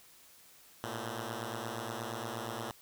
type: beating tone pair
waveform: 5% pulse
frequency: 110.3 / 118.8 Hz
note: A2 / A#2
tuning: +5 / +33 cents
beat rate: 8.5 Hz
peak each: -29 dBFS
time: 0.84-2.71 s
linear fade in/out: 0 ms
effects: white hiss -59 dBFS RMS until 2.81 s